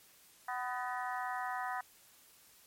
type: harmonic tone with a mistuned harmonic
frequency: 250 Hz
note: B3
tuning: 21 cents sharp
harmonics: 3 / 4 / 5 / 6 / 7 / 8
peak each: -39 / -41 / -43 / -45 / -46 / -47 dBFS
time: 0.48-1.81 s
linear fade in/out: 5 ms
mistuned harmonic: 8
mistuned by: -79 cents
effects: white hiss -62 dBFS RMS until 2.66 s + MP3 64 kbps